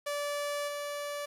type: tone with level steps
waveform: sawtooth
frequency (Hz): 580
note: D5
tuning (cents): -22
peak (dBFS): -28 / -31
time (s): 0.06-1.26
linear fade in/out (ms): 10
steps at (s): 0.67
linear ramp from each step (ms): 20
effects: resampled to 32000 Hz + 9-bit